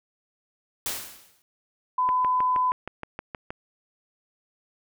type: noise with exponential decay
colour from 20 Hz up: white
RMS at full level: -27 dBFS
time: 0.86-1.42 s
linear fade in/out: 1 ms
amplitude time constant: 120 ms
type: tone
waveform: sine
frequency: 1007 Hz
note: B5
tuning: 33 cents sharp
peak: -20 dBFS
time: 1.98-2.72 s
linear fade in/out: 5 ms
type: click train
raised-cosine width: 0.5 ms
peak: -18 dBFS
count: 10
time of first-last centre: 2.09-3.505 s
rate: 6.36 Hz
effects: none

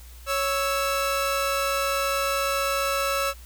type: tone pair together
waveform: sawtooth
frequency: 554.4 / 1318.5 Hz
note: C#5 / E6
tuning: 0 / 0 cents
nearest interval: octave + minor third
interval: 1500 cents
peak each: -22 dBFS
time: 0.26-3.34 s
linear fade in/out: 50 ms
effects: added 60 Hz sine -42 dBFS peak until 3.45 s + white hiss -51 dBFS RMS until 3.45 s

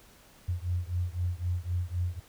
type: beating tone pair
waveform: sine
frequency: 87 / 90.9 Hz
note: F2 / F#2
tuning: -6 / -30 cents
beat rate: 3.9 Hz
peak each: -31 / -32 dBFS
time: 0.48-2.2 s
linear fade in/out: 10 ms
effects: pink hiss -57 dBFS RMS until 2.28 s

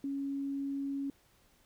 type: tone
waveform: sine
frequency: 277.2 Hz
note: C#4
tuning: in tune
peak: -33 dBFS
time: 0.04-1.1 s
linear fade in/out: 2 ms
effects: pink hiss -67 dBFS RMS until 1.65 s

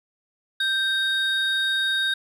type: tone pair together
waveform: triangle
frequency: 1568 / 3729 Hz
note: G6 / A#7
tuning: 0 / 0 cents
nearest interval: octave + minor third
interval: 1500 cents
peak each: -22 dBFS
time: 0.6-2.14 s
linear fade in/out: 5 ms
effects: none

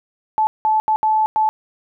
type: tone bursts at uneven times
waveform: sine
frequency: 868 Hz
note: A5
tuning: 24 cents flat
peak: -13 dBFS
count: 5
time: 0.38-0.47 / 0.65-0.8 / 0.88-0.96 / 1.03-1.26 / 1.36-1.49 s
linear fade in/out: 0 ms
effects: none

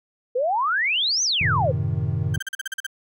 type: exponential two-way sweep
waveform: sine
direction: up then down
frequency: 470 to 6370 to 471.8 Hz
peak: -19 dBFS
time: 0.35-1.72 s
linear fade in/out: 10 ms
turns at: 1.23 s
type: chord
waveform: triangle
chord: F# diminished seventh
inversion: none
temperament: equal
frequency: 92.5 / 110 / 130.81 / 155.56 Hz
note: F#2 / A2 / C3 / Eb3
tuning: 0 / 0 / 0 / 0 cents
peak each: -25 dBFS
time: 1.41-2.38 s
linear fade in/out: 5 ms
type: tone bursts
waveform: 35% pulse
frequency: 1568 Hz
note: G6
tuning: in tune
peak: -24 dBFS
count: 9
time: 2.34-2.866 s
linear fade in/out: 5 ms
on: 22 ms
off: 41 ms
effects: none

